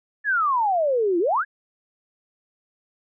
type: exponential two-way sweep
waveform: sine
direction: down then up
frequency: 1760 to 329.6 to 1760 Hz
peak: -18 dBFS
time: 0.24-1.45 s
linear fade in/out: 50 ms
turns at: 1.19 s
effects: none